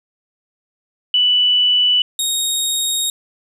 sine / 20% pulse tone pair in turn, 2970 / 3742 Hz, F#7 / A#7, +6 / +6 cents, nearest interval major third, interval 400 cents, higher second, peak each -11 dBFS, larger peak neither, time 1.14-2.02 / 2.19-3.1 s, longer second, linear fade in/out 2 ms, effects none

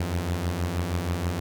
sawtooth beating tone pair, 82.41 / 88.71 Hz, E2 / F2, 0 / +28 cents, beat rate 6.3 Hz, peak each -27 / -23 dBFS, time 0-1.4 s, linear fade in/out 5 ms, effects none

